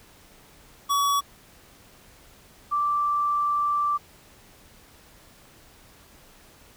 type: tone pair in turn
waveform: square / sine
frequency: 1132 / 1171.2 Hz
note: C#6 / D6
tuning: +36 / -5 cents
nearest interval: minor second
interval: 59 cents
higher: second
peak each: -21 dBFS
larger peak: neither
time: 0.89-1.21 / 2.71-3.98 s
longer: second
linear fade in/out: 20 ms
effects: pink hiss -53 dBFS RMS until 6.76 s